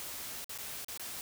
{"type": "noise with dropouts", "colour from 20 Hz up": "white", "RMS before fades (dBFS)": -42, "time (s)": [0, 1.21], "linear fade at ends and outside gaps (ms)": 0, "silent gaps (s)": [[0.444, 0.494], [0.577, 0.586], [0.846, 0.884], [0.975, 0.996]], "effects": []}